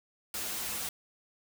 white noise with comb filter, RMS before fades -36 dBFS, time 0.34-0.89 s, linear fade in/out 2 ms, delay 7.4 ms, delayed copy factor -1, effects none

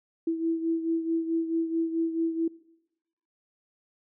sine beating tone pair, 328 / 332.6 Hz, E4 / E4, -9 / +16 cents, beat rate 4.6 Hz, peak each -26 / -32 dBFS, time 0.27-2.48 s, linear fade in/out 5 ms, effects noise-tail reverb RT60 0.9 s tail -22 dB re dry

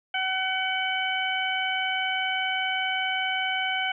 harmonic tone, 755 Hz, F#5, 35 cents sharp, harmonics 1 / 2 / 3 / 4, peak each -30 / -30 / -30 / -30 dBFS, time 0.14-3.92 s, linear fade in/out 5 ms, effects none

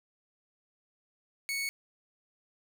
sawtooth tone, 2217 Hz, C#7, in tune, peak -28 dBFS, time 1.49-1.69 s, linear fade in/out 0 ms, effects none

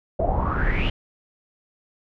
brown noise with low-pass filter sweep, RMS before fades -22 dBFS, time 0.19-0.9 s, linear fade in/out 5 ms, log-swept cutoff 580 to 3100 Hz, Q 9.5, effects none

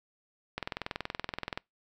click train, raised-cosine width 0.3 ms, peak -17 dBFS, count 22, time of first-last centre 0.58-1.575 s, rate 21.1 Hz, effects noise-tail reverb RT60 0.2 s tail -26 dB re dry

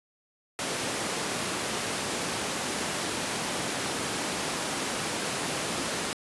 pink high-pass noise, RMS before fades -31 dBFS, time 0.59-6.13 s, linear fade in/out 0 ms, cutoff 190 Hz, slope 12 dB/octave, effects resampled to 24000 Hz

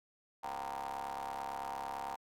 30% pulse ring-modulated tone, 69 Hz, C#2, 7 cents flat, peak -33 dBFS, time 0.43-2.16 s, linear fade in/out 10 ms, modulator 847 Hz, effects AAC 64 kbps

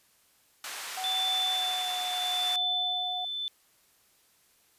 pink band-pass noise, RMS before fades -39 dBFS, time 0.64-2.56 s, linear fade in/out 2 ms, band 1100 to 13000 Hz, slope 12 dB/octave
sine tone with pitch glide, 752 to 729.7 Hz, F#5 to F#5, +28 to -24 cents, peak -34 dBFS, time 0.97-3.25 s, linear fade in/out 5 ms, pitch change -52 cents, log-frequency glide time 1.26-2 s
sine tone with tremolo, 3520 Hz, A7, in tune, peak -26 dBFS, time 1.04-3.48 s, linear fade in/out 0 ms, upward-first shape sine, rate 0.79 Hz, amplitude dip 50%
effects white hiss -65 dBFS RMS until 4.78 s + resampled to 32000 Hz

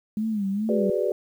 sine tone with vibrato, 207.7 Hz, G#3, in tune, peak -23 dBFS, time 0.17-0.9 s, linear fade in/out 2 ms, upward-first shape sine, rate 2.4 Hz, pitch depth 120 cents each way
sine chord, G# half-diminished seventh, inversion third, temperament equal with one note detuned, 375.4 / 415.3 / 493.9 / 587.3 Hz, F#4 / G#4 / B4 / D5, +25 / 0 / 0 / 0 cents, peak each -27 dBFS, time 0.69-1.12 s, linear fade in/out 2 ms
effects 9-bit

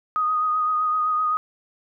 sine tone with vibrato, 1244.5 Hz, D#6, in tune, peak -19 dBFS, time 0.16-1.37 s, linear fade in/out 0 ms, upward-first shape sine, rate 7.8 Hz, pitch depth 23 cents each way, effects none

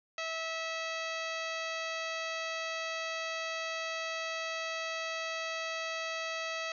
harmonic tone, 650 Hz, E5, 24 cents flat, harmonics 1 / 2 / 3 / 4 / 5 / 6 / 7 / 8 / 9 / 10, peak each -40 / -41 / -41 / -41 / -46 / -47 / -47 / -56 / -54 / -52 dBFS, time 0.18-6.72 s, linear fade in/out 2 ms, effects none

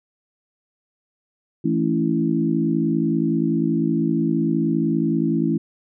harmonic tone with a mistuned harmonic, 55 Hz, A1, in tune, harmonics 3 / 4 / 5 / 6, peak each -23 / -23 / -23 / -23 dBFS, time 1.64-5.58 s, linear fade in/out 10 ms, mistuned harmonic 5, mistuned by +28 cents, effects none

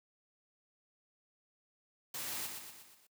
white noise with echo, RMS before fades -41 dBFS, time 2.14-2.47 s, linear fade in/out 5 ms, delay 120 ms, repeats 5, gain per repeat -5 dB, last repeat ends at 3.07 s, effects noise-tail reverb RT60 0.1 s tail -24 dB re dry + high-pass 100 Hz 12 dB/octave

